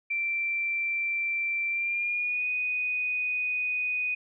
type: tone with pitch glide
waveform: sine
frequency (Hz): 2349 to 2486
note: D7 to D#7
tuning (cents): 0 to -2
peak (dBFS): -26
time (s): 0.1-4.15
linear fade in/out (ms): 10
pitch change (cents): +98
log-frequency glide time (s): 1.69-2.48
effects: none